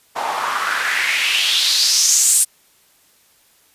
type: noise with band-pass filter sweep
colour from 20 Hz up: white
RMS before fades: -17 dBFS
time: 0.15-2.45 s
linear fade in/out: 20 ms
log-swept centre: 770 to 9100 Hz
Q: 3.6
effects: white hiss -55 dBFS RMS until 3.74 s + resampled to 32000 Hz